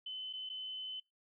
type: tone with dropouts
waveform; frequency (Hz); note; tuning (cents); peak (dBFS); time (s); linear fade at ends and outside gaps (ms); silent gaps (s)
sine; 3037; F#7; +44; -40; 0.06-1; 5; 0.329-0.334 / 0.492-0.498
effects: noise-tail reverb RT60 0.2 s tail -22 dB re dry